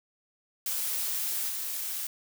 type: noise with level steps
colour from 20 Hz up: blue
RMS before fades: -31 / -34 dBFS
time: 0.66-2.07 s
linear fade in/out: 2 ms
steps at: 1.48 s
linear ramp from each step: 20 ms
effects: none